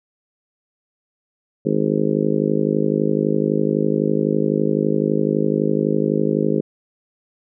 harmonic tone, 51.91 Hz, G#1, in tune, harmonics 3 / 4 / 5 / 6 / 7 / 8 / 9 / 10, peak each -24 / -22 / -26 / -23 / -26 / -22 / -28 / -28 dBFS, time 1.65-6.61 s, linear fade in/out 10 ms, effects none

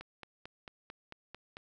click train, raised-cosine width 0.3 ms, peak -29 dBFS, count 8, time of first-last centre 0.01-1.569 s, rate 4.49 Hz, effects none

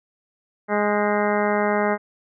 harmonic tone with a mistuned harmonic, 207.7 Hz, G#3, in tune, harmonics 1 / 2 / 3 / 4 / 5 / 6 / 7 / 8 / 9 / 10, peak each -25 / -24 / -24 / -26 / -31 / -30 / -32 / -33 / -32 / -34 dBFS, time 0.68-1.98 s, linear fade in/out 50 ms, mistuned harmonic 8, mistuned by -60 cents, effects none

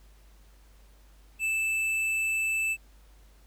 sine tone with tanh clipping, 2637 Hz, E7, in tune, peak -27 dBFS, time 1.39-2.77 s, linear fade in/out 50 ms, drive 10 dB, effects added 50 Hz sine -53 dBFS peak until 3.46 s + pink hiss -63 dBFS RMS until 3.46 s

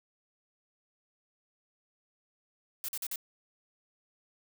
blue noise bursts, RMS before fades -36 dBFS, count 4, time 2.84-3.158 s, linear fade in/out 0 ms, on 45 ms, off 46 ms, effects none

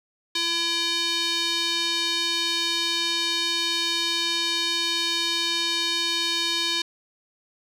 square tone with band-pass filter, 337.6 Hz, E4, 41 cents sharp, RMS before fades -25 dBFS, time 0.35-6.82 s, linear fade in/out 5 ms, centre 3900 Hz, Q 3, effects none

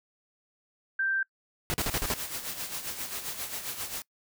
sine tone, 1569 Hz, G6, 1 cent sharp, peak -25 dBFS, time 0.99-1.23 s, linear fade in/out 5 ms
pink noise bursts, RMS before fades -29 dBFS, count 6, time 1.7-2.139 s, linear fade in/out 0 ms, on 39 ms, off 41 ms
white noise with tremolo, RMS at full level -34 dBFS, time 1.79-4.02 s, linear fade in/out 0 ms, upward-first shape sine, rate 7.5 Hz, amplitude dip 60%
effects noise-tail reverb RT60 0.1 s tail -23 dB re dry

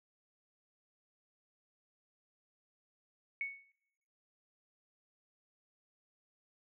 sine tone with exponential decay, 2217 Hz, C#7, in tune, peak -32 dBFS, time 3.41-3.72 s, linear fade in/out 1 ms, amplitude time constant 67 ms, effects noise-tail reverb RT60 0.9 s tail -25 dB re dry

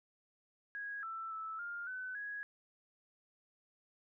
sine tone with pitch steps, 1652 / 1330 / 1312 / 1407 / 1510 / 1664 Hz, G#6 / E6 / E6 / F6 / F#6 / G#6, -10 / +15 / -9 / +12 / +35 / +3 cents, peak -40 dBFS, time 0.75-2.43 s, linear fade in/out 0 ms, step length 280 ms, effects none

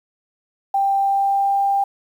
sine tone with pitch glide, 788 to 793.9 Hz, G5 to G5, +9 to +22 cents, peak -15 dBFS, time 0.74-1.84 s, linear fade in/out 5 ms, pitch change +13 cents, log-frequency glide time 0.97-1.58 s, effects 8-bit

